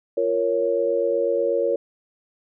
sine chord, Bb minor, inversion second, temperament equal, 349.2 / 466.2 / 554.4 Hz, F4 / Bb4 / Db5, 0 / 0 / 0 cents, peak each -27 / -22 / -22 dBFS, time 0.17-1.76 s, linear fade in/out 5 ms, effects none

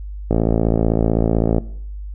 click train, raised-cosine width 2 ms, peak -3 dBFS, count 72, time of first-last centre 0.31-1.582 s, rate 55.8 Hz, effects noise-tail reverb RT60 0.6 s tail -18 dB re dry + added 50 Hz sine -27 dBFS peak until 2.14 s

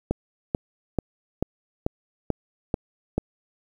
click train, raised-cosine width 2 ms, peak -9 dBFS, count 8, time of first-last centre 0.11-3.18 s, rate 2.28 Hz, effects 8-bit

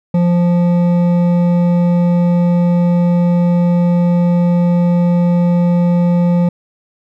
sine tone with hard clipping, 174.61 Hz, F3, in tune, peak -11 dBFS, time 0.14-6.49 s, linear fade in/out 5 ms, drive 9 dB, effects none

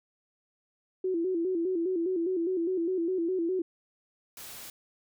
sine tone with vibrato, 353.2 Hz, F4, 20 cents sharp, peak -26 dBFS, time 1.04-3.62 s, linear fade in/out 5 ms, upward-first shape square, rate 4.9 Hz, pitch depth 94 cents each way
white noise, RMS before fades -44 dBFS, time 4.37-4.7 s, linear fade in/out 2 ms
effects none

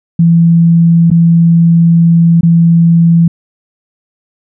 sine tone with dropouts, 167.7 Hz, E3, 30 cents sharp, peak -3 dBFS, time 0.19-3.28 s, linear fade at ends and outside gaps 5 ms, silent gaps 1.103-1.113 / 2.41-2.431 s, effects none

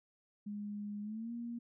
sine tone with pitch glide, 206.5 to 235.8 Hz, G#3 to A#3, -10 to +20 cents, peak -39 dBFS, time 0.46-1.59 s, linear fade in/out 10 ms, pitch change +230 cents, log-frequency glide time 1.02-1.32 s, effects none

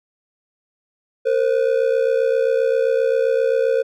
triangle ring-modulated tone, 493.9 Hz, B4, in tune, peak -10 dBFS, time 1.25-3.83 s, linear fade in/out 20 ms, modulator 33.8 Hz, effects none

